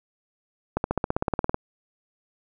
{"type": "accelerating click train", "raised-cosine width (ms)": 1, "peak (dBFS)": -9, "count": 14, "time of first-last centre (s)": [0.77, 1.544], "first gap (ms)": 71, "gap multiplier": 0.97, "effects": []}